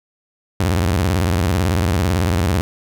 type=tone with vibrato; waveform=sawtooth; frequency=88.1 Hz; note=F2; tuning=16 cents sharp; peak=-11 dBFS; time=0.6-2.61 s; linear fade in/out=0 ms; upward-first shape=square; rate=18 Hz; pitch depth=220 cents each way; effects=none